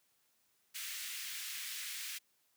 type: high-pass noise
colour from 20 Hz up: pink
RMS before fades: -43 dBFS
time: 0.74-2.19 s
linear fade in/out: 20 ms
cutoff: 1900 Hz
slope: 24 dB/octave
effects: white hiss -75 dBFS RMS until 2.56 s + high-pass 80 Hz 12 dB/octave